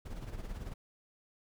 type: noise with tremolo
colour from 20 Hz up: brown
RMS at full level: -39 dBFS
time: 0.05-0.74 s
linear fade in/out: 10 ms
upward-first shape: sine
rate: 18 Hz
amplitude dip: 60%
effects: none